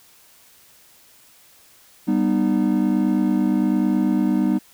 triangle chord, G augmented, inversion none, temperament just, 196 / 245 / 306.2 Hz, G3 / B3 / D#4, 0 / -14 / -28 cents, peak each -19 dBFS, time 2.07-4.59 s, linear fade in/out 20 ms, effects white hiss -52 dBFS RMS until 4.73 s

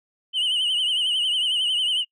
sine tone with vibrato, 2983 Hz, F#7, 13 cents sharp, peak -17 dBFS, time 0.33-2.05 s, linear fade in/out 50 ms, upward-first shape triangle, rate 11 Hz, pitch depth 99 cents each way, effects noise-tail reverb RT60 0.1 s tail -26 dB re dry + tanh soft clip ceiling -19 dBFS

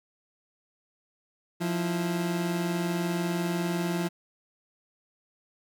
30% pulse tone pair together, 174.61 / 329.2 Hz, F3 / E4, 0 / -2 cents, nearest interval major seventh, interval 1098 cents, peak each -25 / -31 dBFS, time 1.6-4.09 s, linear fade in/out 20 ms, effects none

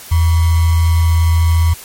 sine tone with sample-and-hold, 82.8 Hz, E2, 8 cents sharp, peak -8 dBFS, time 0.11-1.74 s, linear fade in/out 10 ms, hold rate 1050 Hz, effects white hiss -34 dBFS RMS until 1.84 s + MP3 64 kbps

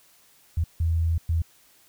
sine tone bursts at uneven times, 82.41 Hz, E2, in tune, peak -20 dBFS, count 3, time 0.57-0.64 / 0.8-1.18 / 1.29-1.42 s, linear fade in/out 5 ms, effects white hiss -58 dBFS RMS until 1.88 s

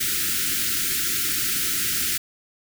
white band-stop noise, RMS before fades -24 dBFS, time 0-2.18 s, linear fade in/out 10 ms, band 410 to 1300 Hz, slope 96 dB/octave, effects none

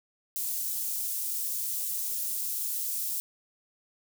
white high-pass noise, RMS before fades -32 dBFS, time 0.36-3.2 s, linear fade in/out 0 ms, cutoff 8100 Hz, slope 12 dB/octave, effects none

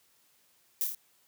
violet noise with echo, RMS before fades -29 dBFS, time 0.81-0.84 s, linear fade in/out 0 ms, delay 27 ms, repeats 4, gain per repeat -3 dB, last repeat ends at 0.948 s, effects white hiss -67 dBFS RMS until 1.27 s + high-pass 80 Hz 12 dB/octave

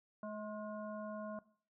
harmonic tone with a mistuned harmonic, 212.4 Hz, G#3, 39 cents sharp, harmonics 1 / 3 / 5 / 7, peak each -45 / -45 / -50 / -55 dBFS, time 0.23-1.39 s, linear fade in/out 2 ms, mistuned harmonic 7, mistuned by -58 cents, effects noise-tail reverb RT60 0.5 s tail -19 dB re dry

